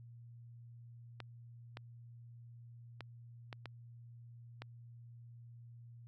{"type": "clicks", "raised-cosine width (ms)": 0.3, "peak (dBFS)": -29, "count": 6, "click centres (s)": [1.203, 1.771, 3.007, 3.528, 3.657, 4.62], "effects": ["added 118 Hz sine -52 dBFS peak until 6.07 s"]}